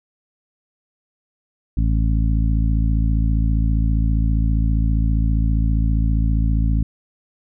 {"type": "harmonic tone", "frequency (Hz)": 55, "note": "A1", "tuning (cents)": 0, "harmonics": [1, 2, 3, 4, 5], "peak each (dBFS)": [-16, -22, -26, -28, -30], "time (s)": [1.77, 6.83], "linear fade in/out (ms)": 5, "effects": []}